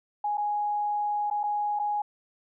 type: tone with dropouts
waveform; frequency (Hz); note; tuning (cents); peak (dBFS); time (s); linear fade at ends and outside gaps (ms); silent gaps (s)
sine; 830.6; G#5; 0; -25; 0.24-2.02; 5; 0.373-0.379 / 1.301-1.31 / 1.433-1.437 / 1.791-1.796
effects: none